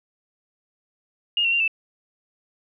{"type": "tone with pitch steps", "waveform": "sine", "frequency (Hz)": [2843, 2724, 2777, 2645], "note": ["F7", "F7", "F7", "E7"], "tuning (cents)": [30, -44, -10, 5], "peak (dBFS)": -18, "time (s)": [1.37, 1.678], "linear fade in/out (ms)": 2, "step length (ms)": 77, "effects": []}